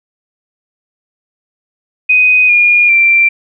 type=tone with pitch steps; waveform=sine; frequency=2500 / 2427 / 2357 Hz; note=D#7 / D#7 / D7; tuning=+8 / -44 / +6 cents; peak=-5 dBFS; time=2.09-3.29 s; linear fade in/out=10 ms; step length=400 ms; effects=none